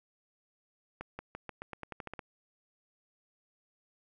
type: accelerating click train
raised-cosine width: 0.5 ms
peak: -25 dBFS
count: 12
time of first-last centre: 1.01-2.192 s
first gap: 180 ms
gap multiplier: 0.89
effects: none